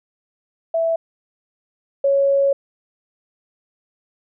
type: tone pair in turn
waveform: sine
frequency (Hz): 659.3 / 554.4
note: E5 / C#5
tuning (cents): 0 / 0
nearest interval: minor third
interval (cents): 300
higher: first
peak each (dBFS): -16 / -13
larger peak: second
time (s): 0.74-0.96 / 2.04-2.53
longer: second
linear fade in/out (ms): 5
effects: none